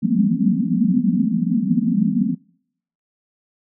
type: band-pass noise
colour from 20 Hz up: pink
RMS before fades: -18 dBFS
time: 0.02-2.35 s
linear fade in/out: 10 ms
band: 170 to 260 Hz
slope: 96 dB/octave
effects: noise-tail reverb RT60 0.7 s tail -25 dB re dry